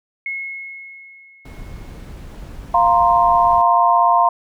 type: tone with exponential decay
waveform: sine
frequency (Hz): 2174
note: C#7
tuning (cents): -34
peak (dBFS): -21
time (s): 0.26-2.15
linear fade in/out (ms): 2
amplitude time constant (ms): 410
type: noise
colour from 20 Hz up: brown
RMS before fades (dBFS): -34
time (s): 1.45-3.62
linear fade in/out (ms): 5
type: chord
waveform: sine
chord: F suspended fourth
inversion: none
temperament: just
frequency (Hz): 698.5 / 931.3 / 1047.7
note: F5 / Bb5 / C6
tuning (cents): 0 / -2 / +2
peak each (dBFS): -15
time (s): 2.74-4.29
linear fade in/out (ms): 5
effects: none